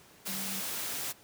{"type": "tone in noise", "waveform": "sine", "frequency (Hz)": 193, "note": "G3", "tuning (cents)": -27, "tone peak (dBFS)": -41, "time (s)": [0.27, 0.61], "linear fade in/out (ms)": 20, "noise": "white", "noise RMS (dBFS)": -36, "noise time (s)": [0.25, 1.13], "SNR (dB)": -8, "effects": ["pink hiss -57 dBFS RMS until 1.23 s", "high-pass 100 Hz 12 dB/octave"]}